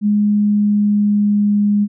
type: tone with pitch glide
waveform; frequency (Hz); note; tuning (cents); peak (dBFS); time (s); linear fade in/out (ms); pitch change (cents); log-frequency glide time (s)
sine; 207.7 to 205.8; G#3 to G#3; 0 to -16; -11; 0.01-1.88; 50; -16; 0.22-1.62
effects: none